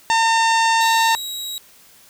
harmonic tone, 907 Hz, A#5, 48 cents flat, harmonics 1 / 2 / 3 / 4 / 5 / 6 / 7 / 8 / 9, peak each -15 / -21 / -25 / -27 / -29 / -31 / -32 / -33 / -34 dBFS, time 0.1-1.15 s, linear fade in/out 0 ms
sawtooth tone, 3841 Hz, B7, 49 cents flat, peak -23 dBFS, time 0.81-1.58 s, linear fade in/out 0 ms
effects white hiss -49 dBFS RMS until 2.09 s

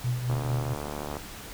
sine tone with tremolo, 123.4 Hz, B2, 1 cent flat, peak -23 dBFS, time 0.04-0.74 s, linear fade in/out 5 ms, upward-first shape triangle, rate 4.5 Hz, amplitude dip 65%
click train, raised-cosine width 1 ms, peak -20 dBFS, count 65, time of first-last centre 0.3-1.168 s, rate 73.7 Hz
effects pink hiss -42 dBFS RMS until 1.53 s

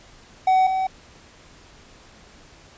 triangle tone pair in turn, 752 / 757.7 Hz, F#5 / F#5, +28 / +41 cents, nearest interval unison, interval 13 cents, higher second, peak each -12 / -18 dBFS, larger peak first, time 0.47-0.67 / 0.67-0.87 s, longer neither, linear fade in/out 5 ms, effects pink hiss -49 dBFS RMS until 2.77 s + resampled to 16000 Hz

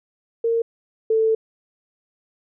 sine tone pair in turn, 460 / 443.4 Hz, A#4 / A4, -23 / +13 cents, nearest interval minor second, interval 64 cents, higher first, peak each -17 / -15 dBFS, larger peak second, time 0.44-0.62 / 1.1-1.35 s, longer second, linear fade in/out 5 ms, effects none

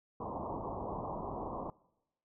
white low-pass noise, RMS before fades -40 dBFS, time 0.2-1.7 s, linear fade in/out 2 ms, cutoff 1100 Hz, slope 96 dB/octave, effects noise-tail reverb RT60 0.9 s tail -23 dB re dry

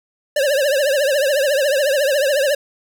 square tone with vibrato, 562 Hz, C#5, 24 cents sharp, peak -15 dBFS, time 0.36-2.55 s, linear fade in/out 5 ms, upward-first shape triangle, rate 14 Hz, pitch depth 150 cents each way, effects none

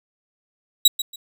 sawtooth tone with echo, 3857 Hz, B7, 42 cents flat, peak -6 dBFS, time 0.85-0.88 s, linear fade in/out 5 ms, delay 140 ms, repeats 2, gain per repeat -13 dB, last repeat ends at 1.16 s, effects none

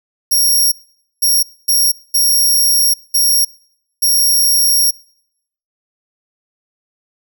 10% pulse tone bursts at uneven times, 5588 Hz, F8, in tune, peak -4 dBFS, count 6, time 0.31-0.72 / 1.22-1.43 / 1.68-1.92 / 2.14-2.94 / 3.14-3.45 / 4.02-4.91 s, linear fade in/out 10 ms, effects noise-tail reverb RT60 0.8 s tail -26 dB re dry

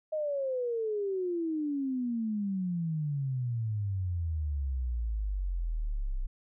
sine exponential sweep, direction down, 630 to 30.87 Hz, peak -29 dBFS, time 0.12-6.27 s, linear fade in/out 10 ms, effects none

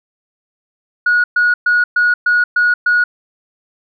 sine tone bursts, 1453 Hz, F#6, 32 cents flat, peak -8 dBFS, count 7, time 1.06-3.04 s, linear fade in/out 5 ms, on 180 ms, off 120 ms, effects tanh soft clip ceiling -6 dBFS

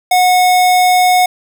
square tone, 730 Hz, F#5, 24 cents flat, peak -8 dBFS, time 0.11-1.26 s, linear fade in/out 5 ms, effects none

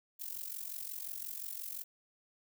violet noise with amplitude modulation, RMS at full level -39 dBFS, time 0.19-1.84 s, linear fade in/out 20 ms, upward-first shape sine, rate 45.7 Hz, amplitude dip 80%, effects none

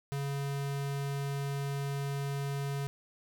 square tone, 140 Hz, C#3, 18 cents sharp, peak -33 dBFS, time 0.12-2.87 s, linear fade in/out 0 ms, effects none

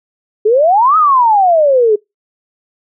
sine exponential two-way sweep, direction up then down, 409 to 1300 to 409 Hz, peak -6 dBFS, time 0.45-1.96 s, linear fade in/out 10 ms, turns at 0.97 s, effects noise-tail reverb RT60 0.2 s tail -26 dB re dry

